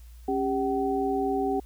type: tone cluster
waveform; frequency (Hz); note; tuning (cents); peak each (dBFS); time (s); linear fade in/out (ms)
sine; 273.8 / 398 / 759; C#4 / G4 / F#5; -21 / +26 / +44; -29 / -27 / -29; 0.28-1.6; 5
effects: added 59 Hz sine -44 dBFS peak until 1.65 s + white hiss -61 dBFS RMS until 1.65 s